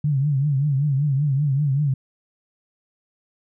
sine tone with vibrato, 141.4 Hz, C#3, 35 cents sharp, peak -17 dBFS, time 0.04-1.94 s, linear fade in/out 5 ms, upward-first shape triangle, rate 5.2 Hz, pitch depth 140 cents each way, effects none

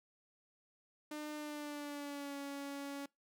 sawtooth tone with pitch glide, 301 to 280.8 Hz, D4 to C#4, +43 to +22 cents, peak -38 dBFS, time 1.11-3.06 s, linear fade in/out 5 ms, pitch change -121 cents, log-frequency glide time 1.35-2.37 s, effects noise-tail reverb RT60 0.2 s tail -24 dB re dry

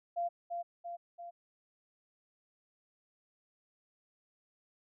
sine tone with echo, 691 Hz, F5, 19 cents flat, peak -31 dBFS, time 0.16-0.29 s, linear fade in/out 20 ms, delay 340 ms, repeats 3, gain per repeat -4 dB, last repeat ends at 1.31 s, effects none

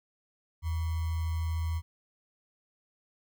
sine tone with sample-and-hold, 81.6 Hz, E2, 17 cents flat, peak -28 dBFS, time 0.62-1.82 s, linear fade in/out 50 ms, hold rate 1050 Hz, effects none

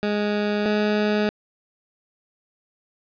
20% pulse tone pair in turn, 207.7 / 210.1 Hz, G#3 / G#3, 0 / +20 cents, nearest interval unison, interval 20 cents, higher second, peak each -16 / -14 dBFS, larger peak second, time 0.03-0.66 / 0.66-1.29 s, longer neither, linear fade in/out 0 ms, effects resampled to 11025 Hz + 9-bit

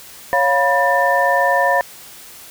sine tone cluster, 555 / 704 / 976 / 1787 Hz, C#5 / F5 / B5 / A6, +2 / +14 / -21 / +26 cents, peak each -18 dBFS, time 0.33-1.81 s, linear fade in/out 0 ms, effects white hiss -39 dBFS RMS until 2.5 s

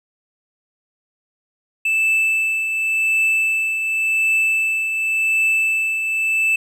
triangle tone with tremolo, 2637 Hz, E7, in tune, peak -12 dBFS, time 1.85-6.56 s, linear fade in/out 5 ms, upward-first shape triangle, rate 0.9 Hz, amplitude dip 50%, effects none

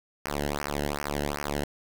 sawtooth tone with flanger, 72.6 Hz, D2, 19 cents flat, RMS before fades -31 dBFS, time 0.25-1.64 s, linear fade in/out 5 ms, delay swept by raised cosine 0.26 to 0.87 ms, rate 2.6 Hz, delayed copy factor -1, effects 8-bit

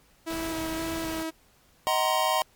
sawtooth tone with vibrato, 324.5 Hz, E4, 27 cents flat, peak -26 dBFS, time 0.26-1.31 s, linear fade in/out 20 ms, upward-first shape square, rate 1.9 Hz, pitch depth 13 cents each way
pink noise, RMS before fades -38 dBFS, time 0.3-1.23 s, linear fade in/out 0 ms
square chord, C half-diminished seventh, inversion first, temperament just, 627.9 / 753.5 / 941.9 / 1046.5 Hz, Eb5 / Gb5 / Bb5 / C6, +16 / +31 / +18 / 0 cents, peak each -29 dBFS, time 1.87-2.42 s, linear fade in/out 0 ms
effects pink hiss -61 dBFS RMS until 2.55 s + MP3 96 kbps

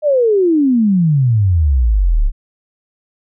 sine exponential sweep, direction down, 622.3 to 32 Hz, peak -9 dBFS, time 0.02-2.32 s, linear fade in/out 50 ms, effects none

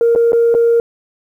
sine tone with dropouts, 466.2 Hz, A#4, in tune, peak -7 dBFS, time 0.01-0.8 s, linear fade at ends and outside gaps 1 ms, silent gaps 0.151-0.159 / 0.321-0.331 / 0.542-0.549 s, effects tanh soft clip ceiling -5 dBFS + 8-bit

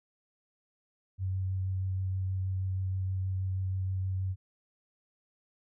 sine tone with vibrato, 94.3 Hz, F#2, 33 cents sharp, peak -29 dBFS, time 1.18-4.36 s, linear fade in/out 50 ms, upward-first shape sine, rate 6.3 Hz, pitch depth 11 cents each way, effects none

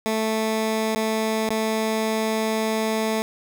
15% pulse tone with dropouts, 220 Hz, A3, in tune, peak -15 dBFS, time 0.06-3.22 s, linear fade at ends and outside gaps 0 ms, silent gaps 0.95-0.96 / 1.491-1.505 s, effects none

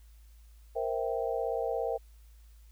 sine chord, C dominant seventh, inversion third, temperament equal, 466.2 / 523.3 / 659.3 / 784 Hz, Bb4 / C5 / E5 / G5, 0 / 0 / 0 / 0 cents, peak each -33 / -35 / -35 / -37 dBFS, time 0.75-1.98 s, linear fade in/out 20 ms, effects added 55 Hz sine -52 dBFS peak until 2.71 s + white hiss -68 dBFS RMS until 2.71 s

